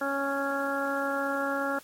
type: harmonic tone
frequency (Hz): 277.2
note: C#4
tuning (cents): 0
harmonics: 1 / 2 / 3 / 4 / 5 / 6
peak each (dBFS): -34 / -32 / -36 / -38 / -32 / -37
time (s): 0.01-1.79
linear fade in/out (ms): 5
effects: white hiss -53 dBFS RMS until 1.83 s + AAC 48 kbps